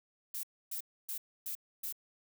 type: noise bursts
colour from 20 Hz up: violet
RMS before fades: -39 dBFS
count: 5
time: 0.34-1.925 s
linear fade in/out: 5 ms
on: 93 ms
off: 280 ms
effects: none